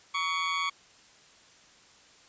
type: tone with amplitude modulation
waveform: 20% pulse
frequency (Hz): 1121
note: C#6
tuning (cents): +19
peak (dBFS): -20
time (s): 0.14-0.7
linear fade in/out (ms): 10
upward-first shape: sine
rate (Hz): 170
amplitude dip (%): 60
effects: white hiss -57 dBFS RMS until 2.28 s + resampled to 16000 Hz